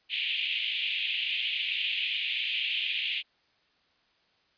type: band-pass noise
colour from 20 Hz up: white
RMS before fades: -31 dBFS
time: 0.09-3.23 s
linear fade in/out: 50 ms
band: 2400 to 3300 Hz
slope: 48 dB/octave
effects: white hiss -68 dBFS RMS until 4.57 s + resampled to 11025 Hz